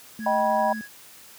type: tone with vibrato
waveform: sine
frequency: 220 Hz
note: A3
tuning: in tune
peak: -31 dBFS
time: 0.19-0.81 s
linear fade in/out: 0 ms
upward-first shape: sine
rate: 13 Hz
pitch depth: 16 cents each way
type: tone with tremolo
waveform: triangle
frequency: 1661.2 Hz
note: G#6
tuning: in tune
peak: -33 dBFS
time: 0.19-0.89 s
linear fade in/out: 50 ms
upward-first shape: square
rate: 2.5 Hz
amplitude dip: 25%
type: chord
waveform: sine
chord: Eb augmented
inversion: none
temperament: just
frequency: 622.3 / 777.8 / 972.3 Hz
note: Eb5 / G5 / B5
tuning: 0 / -14 / -27 cents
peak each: -24 dBFS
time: 0.26-0.73 s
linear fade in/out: 5 ms
effects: white hiss -48 dBFS RMS until 1.38 s + high-pass 80 Hz 12 dB/octave